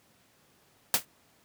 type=noise with exponential decay; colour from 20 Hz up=white; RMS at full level=-19 dBFS; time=0.94-1.05 s; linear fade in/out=1 ms; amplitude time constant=22 ms; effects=pink hiss -64 dBFS RMS until 1.44 s + high-pass 100 Hz 12 dB/octave